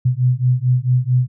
sine beating tone pair, 123.7 / 128.2 Hz, B2 / C3, +3 / -35 cents, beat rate 4.5 Hz, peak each -16 dBFS, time 0.05-1.28 s, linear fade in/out 10 ms, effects none

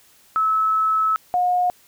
sine tone pair in turn, 1299 / 719.6 Hz, E6 / F#5, -26 / -48 cents, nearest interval minor seventh, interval 1022 cents, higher first, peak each -16 dBFS, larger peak neither, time 0.36-1.16 / 1.34-1.7 s, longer first, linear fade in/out 0 ms, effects white hiss -54 dBFS RMS until 1.87 s

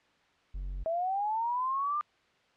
triangle tone, 46.25 Hz, F#1, in tune, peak -32 dBFS, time 0.54-0.84 s, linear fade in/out 10 ms
sine linear sweep, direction up, 641 to 1209 Hz, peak -28 dBFS, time 0.86-2.01 s, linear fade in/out 0 ms
effects white hiss -66 dBFS RMS until 2.56 s + low-pass 3000 Hz 12 dB/octave

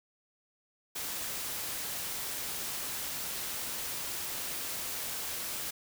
white noise, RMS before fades -37 dBFS, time 0.95-5.71 s, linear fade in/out 10 ms, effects none

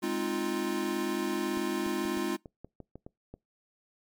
square chord, F minor seventh, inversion first, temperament equal, 207.7 / 261.6 / 311.1 / 349.2 Hz, Ab3 / C4 / Eb4 / F4, 0 / 0 / 0 / 0 cents, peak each -37 / -37 / -36 / -33 dBFS, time 0.02-2.37 s, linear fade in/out 20 ms
clicks, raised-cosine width 2 ms, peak -30 dBFS, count 10, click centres 1.573 / 1.865 / 2.053 / 2.172 / 2.458 / 2.646 / 2.803 / 2.956 / 3.065 / 3.34 s
effects noise-tail reverb RT60 0.2 s tail -24 dB re dry + MP3 96 kbps

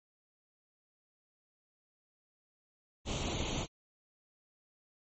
pink noise with comb filter, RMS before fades -35 dBFS, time 3.05-3.67 s, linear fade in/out 50 ms, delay 0.3 ms, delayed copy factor +0.7, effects low-pass 8000 Hz 12 dB/octave + MP3 32 kbps

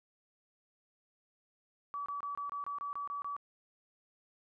sine tone bursts, 1146 Hz, D6, 43 cents flat, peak -36 dBFS, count 10, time 1.94-3.365 s, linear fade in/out 0 ms, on 120 ms, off 25 ms, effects none

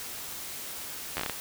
slowing click train, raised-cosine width 0.3 ms, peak -14 dBFS, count 7, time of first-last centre 1.17-1.297 s, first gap 11 ms, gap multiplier 1.26, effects white hiss -39 dBFS RMS until 1.4 s

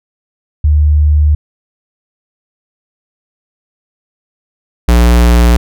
sine / square tone pair in turn, 75 / 59.37 Hz, D2 / A#1, +37 / +32 cents, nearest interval major third, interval 405 cents, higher first, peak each -5 dBFS, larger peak neither, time 0.64-1.35 / 4.88-5.57 s, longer first, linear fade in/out 5 ms, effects none

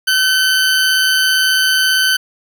20% pulse tone with amplitude modulation, 1525 Hz, G6, 48 cents flat, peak -5 dBFS, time 0.07-2.17 s, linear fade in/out 10 ms, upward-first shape sine, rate 158 Hz, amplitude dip 30%, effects none

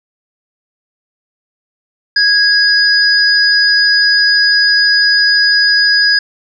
sine tone pair together, 1654 / 4953 Hz, G#6 / D#8, -8 / -9 cents, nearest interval octave + perfect fifth, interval 1899 cents, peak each -10 dBFS, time 2.16-6.19 s, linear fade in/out 5 ms, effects none

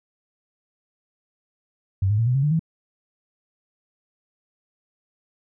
sine tone with pitch steps, 96.3 / 105.02 / 114.52 / 124.89 / 136.19 / 148.51 / 161.96 Hz, G2 / G#2 / A#2 / B2 / C#3 / D3 / E3, -30 / +20 / -30 / +20 / -30 / +20 / -30 cents, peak -17 dBFS, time 2.02-2.594 s, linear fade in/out 5 ms, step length 82 ms, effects none

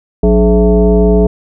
sine tone with frequency modulation, 184.8 Hz, F#3, 2 cents flat, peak -5 dBFS, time 0.23-1.27 s, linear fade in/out 5 ms, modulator 238 Hz, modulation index 1.5, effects none

